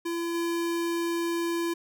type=tone with level steps; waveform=square; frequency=338.7 Hz; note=E4; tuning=47 cents sharp; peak=-29 / -27 dBFS; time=0.05-1.74 s; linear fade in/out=10 ms; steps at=0.34 s; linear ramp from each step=10 ms; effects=none